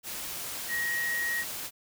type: tone in noise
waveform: sine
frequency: 1890 Hz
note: A#6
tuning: 23 cents sharp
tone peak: -28 dBFS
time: 0.68-1.45 s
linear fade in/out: 50 ms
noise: white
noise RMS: -37 dBFS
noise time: 0.03-1.71 s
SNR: +6 dB
effects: none